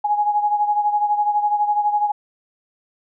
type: beating tone pair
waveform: sine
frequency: 830.6 / 842.6 Hz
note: G#5 / G#5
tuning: 0 / +25 cents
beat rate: 12 Hz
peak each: -17 / -23 dBFS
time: 0.04-2.12 s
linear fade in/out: 10 ms
effects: none